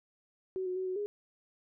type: tone with pitch steps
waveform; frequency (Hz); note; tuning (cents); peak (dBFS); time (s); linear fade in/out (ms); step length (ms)
sine; 375.6 / 365.7 / 374.5 / 370.4 / 412.3; F#4 / F#4 / F#4 / F#4 / G#4; +26 / -20 / +21 / +2 / -13; -32; 0.56-1.06; 0; 100
effects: none